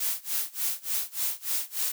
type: noise with tremolo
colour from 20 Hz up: blue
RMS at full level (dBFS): -27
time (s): 0-1.92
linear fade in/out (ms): 5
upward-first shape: sine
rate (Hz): 3.4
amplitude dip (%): 95
effects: none